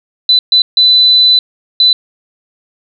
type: tone bursts at uneven times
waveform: sine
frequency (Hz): 4000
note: B7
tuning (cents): +21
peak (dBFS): -4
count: 4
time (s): 0.29-0.39 / 0.52-0.62 / 0.77-1.39 / 1.8-1.93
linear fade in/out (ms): 2
effects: none